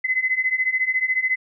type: beating tone pair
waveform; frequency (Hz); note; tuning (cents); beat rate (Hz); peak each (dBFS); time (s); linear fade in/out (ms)
sine; 2026 / 2040; B6 / C7; +44 / -44; 14; -23 / -21; 0.04-1.36; 10
effects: none